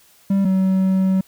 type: tone pair in turn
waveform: triangle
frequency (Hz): 196 / 189.43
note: G3 / F#3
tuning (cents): 0 / +41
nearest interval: minor second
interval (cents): 59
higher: first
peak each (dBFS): -12 / -12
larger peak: neither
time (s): 0.3-0.45 / 0.45-1.21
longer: second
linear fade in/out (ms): 5
effects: white hiss -53 dBFS RMS until 1.27 s